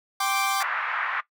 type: chord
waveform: sawtooth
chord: G suspended fourth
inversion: none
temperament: equal with one note detuned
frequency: 784 / 1050.1 / 1174.7 Hz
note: G5 / C6 / D6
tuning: 0 / +6 / 0 cents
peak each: -23 / -28 / -22 dBFS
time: 0.2-0.63 s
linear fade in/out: 5 ms
type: band-pass noise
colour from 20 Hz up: pink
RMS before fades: -28 dBFS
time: 0.6-1.21 s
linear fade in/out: 10 ms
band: 1100 to 1900 Hz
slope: 24 dB/octave
effects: noise-tail reverb RT60 0.1 s tail -17 dB re dry